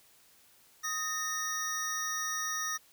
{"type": "tone cluster", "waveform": "square", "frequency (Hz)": [1256, 1829, 5770], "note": ["D#6", "A#6", "F#8"], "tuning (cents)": [16, -33, -44], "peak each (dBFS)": [-38, -38, -36], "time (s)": [0.83, 2.78], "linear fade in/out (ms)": 20, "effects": ["white hiss -62 dBFS RMS until 2.92 s"]}